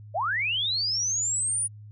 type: linear sweep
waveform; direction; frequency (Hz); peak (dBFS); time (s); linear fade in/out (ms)
sine; up; 550 to 9680; -24; 0.14-1.68; 20
effects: added 105 Hz sine -42 dBFS peak until 1.91 s